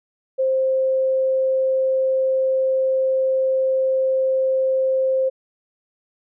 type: tone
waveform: sine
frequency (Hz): 526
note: C5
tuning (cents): +9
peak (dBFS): -16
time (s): 0.38-5.3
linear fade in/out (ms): 20
effects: none